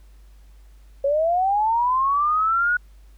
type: linear sweep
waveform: sine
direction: up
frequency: 544 to 1470 Hz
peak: -17 dBFS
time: 1.04-2.77 s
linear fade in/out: 5 ms
effects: added 50 Hz sine -45 dBFS peak until 3.17 s + pink hiss -62 dBFS RMS until 3.17 s